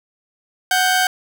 sawtooth tone pair together, 740 / 1568 Hz, F#5 / G6, 0 / 0 cents, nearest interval octave + minor second, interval 1300 cents, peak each -13 / -14 dBFS, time 0.71-1.07 s, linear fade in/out 2 ms, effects none

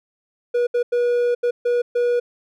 triangle tone bursts at uneven times, 483.4 Hz, B4, 37 cents flat, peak -14 dBFS, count 6, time 0.54-0.67 / 0.74-0.83 / 0.92-1.35 / 1.43-1.51 / 1.65-1.82 / 1.95-2.2 s, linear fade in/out 10 ms, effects none

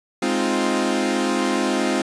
sawtooth chord, F minor seventh, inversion first, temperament equal, 207.7 / 261.6 / 311.1 / 349.2 Hz, Ab3 / C4 / Eb4 / F4, 0 / 0 / 0 / 0 cents, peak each -22 / -19 / -23 / -20 dBFS, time 0.22-2.02 s, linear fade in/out 5 ms, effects resampled to 22050 Hz

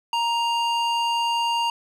square tone with band-pass filter, 935 Hz, A#5, 5 cents sharp, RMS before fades -23 dBFS, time 0.13-1.7 s, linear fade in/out 2 ms, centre 2100 Hz, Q 0.97, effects none

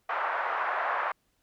white band-pass noise, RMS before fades -30 dBFS, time 0.09-1.12 s, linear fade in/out 5 ms, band 650 to 1500 Hz, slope 24 dB/octave, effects pink hiss -73 dBFS RMS until 1.42 s

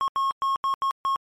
triangle tone bursts at uneven times, 1086 Hz, C#6, 36 cents flat, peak -19 dBFS, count 6, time 0.01-0.08 / 0.16-0.31 / 0.42-0.56 / 0.64-0.74 / 0.82-0.91 / 1.05-1.16 s, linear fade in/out 0 ms, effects MP3 64 kbps

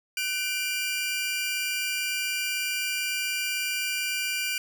sawtooth tone cluster, 1511 / 2374 / 2845 Hz, F#6 / D7 / F7, +36 / +18 / +31 cents, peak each -32 / -25 / -31 dBFS, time 0.17-4.58 s, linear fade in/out 2 ms, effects none

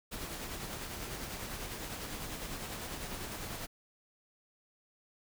pink noise with tremolo, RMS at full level -40 dBFS, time 0.11-3.67 s, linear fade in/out 20 ms, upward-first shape sine, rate 10 Hz, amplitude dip 35%, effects none

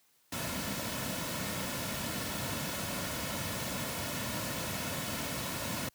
pink noise with comb filter, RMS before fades -36 dBFS, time 0.32-5.89 s, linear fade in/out 5 ms, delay 2.5 ms, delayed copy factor -0.5, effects white hiss -69 dBFS RMS until 5.94 s + high-pass 80 Hz 12 dB/octave

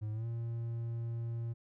triangle tone with pitch glide, 107.2 to 116.23 Hz, A2 to A#2, -45 to -5 cents, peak -33 dBFS, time 0.01-1.54 s, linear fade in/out 20 ms, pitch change +140 cents, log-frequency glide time 0.12-0.26 s, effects none

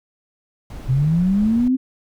brown noise, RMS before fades -32 dBFS, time 0.7-1.68 s, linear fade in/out 2 ms
sine linear sweep, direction up, 123.47 to 265.2 Hz, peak -14 dBFS, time 0.88-1.77 s, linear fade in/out 20 ms
effects none

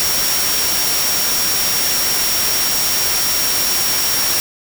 sine tone in noise, 5588 Hz, F8, in tune, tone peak -19 dBFS, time 0-4.4 s, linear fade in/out 0 ms, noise white, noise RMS -18 dBFS, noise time 0-4.4 s, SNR -4 dB, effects none

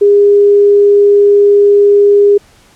sine tone, 406.9 Hz, G#4, 35 cents flat, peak -3 dBFS, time 0.01-2.38 s, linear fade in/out 10 ms, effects pink hiss -45 dBFS RMS until 2.75 s + low-pass 10000 Hz 12 dB/octave

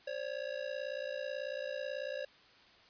square ring-modulated tone, 554.4 Hz, C#5, in tune, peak -35 dBFS, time 0.07-2.25 s, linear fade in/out 5 ms, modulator 29.1 Hz, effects white hiss -61 dBFS RMS until 2.89 s + resampled to 11025 Hz

